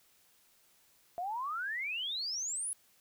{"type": "exponential sweep", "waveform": "sine", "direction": "up", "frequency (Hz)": [677, 10840], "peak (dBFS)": -34, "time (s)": [1.18, 2.73], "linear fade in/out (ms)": 0, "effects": ["white hiss -67 dBFS RMS until 3 s"]}